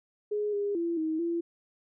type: tone with pitch steps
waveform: sine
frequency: 417.8 / 406.8 / 338.4 / 316.6 / 338.8 Hz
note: G#4 / G#4 / E4 / D#4 / E4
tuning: +10 / -36 / +45 / +30 / +48 cents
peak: -27 dBFS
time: 0.31-1.41 s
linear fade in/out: 10 ms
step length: 220 ms
effects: none